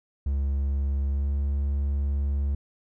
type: tone with pitch glide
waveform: triangle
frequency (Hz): 69.3 to 70.31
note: C#2 to C#2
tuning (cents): 0 to +25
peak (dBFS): -21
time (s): 0.26-2.55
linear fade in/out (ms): 5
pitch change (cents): +25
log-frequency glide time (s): 1.1-1.29
effects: none